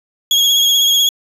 35% pulse tone with vibrato, 3307 Hz, G#7, 8 cents flat, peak -8 dBFS, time 0.31-1.09 s, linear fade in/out 2 ms, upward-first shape sine, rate 16 Hz, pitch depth 33 cents each way, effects resampled to 32000 Hz

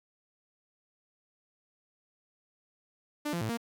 sawtooth tone with pitch steps, 296.6 / 171.6 / 110.7 / 233 Hz, D4 / F3 / A2 / A#3, +17 / -30 / +11 / -1 cents, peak -27 dBFS, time 3.25-3.574 s, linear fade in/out 10 ms, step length 81 ms, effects none

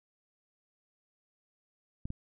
clicks, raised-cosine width 5 ms, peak -25 dBFS, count 2, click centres 2.055 / 2.104 s, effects none

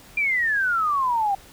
sine exponential sweep, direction down, 2409 to 774 Hz, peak -19 dBFS, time 0.17-1.35 s, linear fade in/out 5 ms, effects pink hiss -48 dBFS RMS until 1.52 s

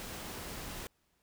pink noise, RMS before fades -43 dBFS, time 0-0.87 s, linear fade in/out 0 ms, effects pink hiss -75 dBFS RMS until 1.22 s

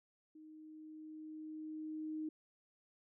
sine tone with level ramp, 311.1 Hz, D#4, in tune, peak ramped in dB -54 to -38 dBFS, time 0.35-2.29 s, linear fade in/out 5 ms, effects none

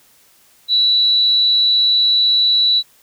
sine tone with amplitude modulation, 3938 Hz, B7, 6 cents flat, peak -9 dBFS, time 0.68-2.83 s, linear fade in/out 50 ms, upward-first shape sine, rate 220 Hz, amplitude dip 35%, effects white hiss -52 dBFS RMS until 3.02 s

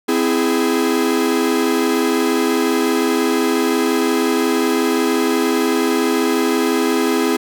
45% pulse chord, C augmented, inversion none, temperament equal with one note detuned, 258.5 / 329.6 / 415.3 Hz, C4 / E4 / G#4, -21 / 0 / 0 cents, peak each -19 dBFS, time 0.08-7.37 s, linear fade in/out 10 ms, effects none

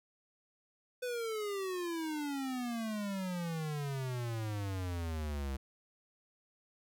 square exponential sweep, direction down, 504 to 65.9 Hz, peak -36 dBFS, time 1.02-5.57 s, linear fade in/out 10 ms, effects none

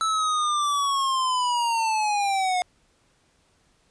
square linear sweep, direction down, 1318.5 to 717 Hz, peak -22 dBFS, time 0.01-2.62 s, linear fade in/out 0 ms, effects pink hiss -64 dBFS RMS until 3.9 s + resampled to 22050 Hz

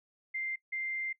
sine tone bursts at uneven times, 2093 Hz, C7, in tune, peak -33 dBFS, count 2, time 0.34-0.56 / 0.72-1.13 s, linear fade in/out 10 ms, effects noise-tail reverb RT60 0.1 s tail -19 dB re dry

